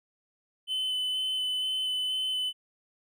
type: tone with vibrato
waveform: triangle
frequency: 3030 Hz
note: F#7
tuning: 40 cents sharp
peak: -26 dBFS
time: 0.67-2.53 s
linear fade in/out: 50 ms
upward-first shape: square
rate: 2.1 Hz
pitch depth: 8 cents each way
effects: none